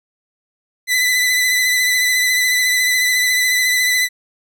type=tone with vibrato; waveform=sawtooth; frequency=2000 Hz; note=B6; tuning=21 cents sharp; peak=-10 dBFS; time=0.87-4.09 s; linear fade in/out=50 ms; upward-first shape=sine; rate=14 Hz; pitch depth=27 cents each way; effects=none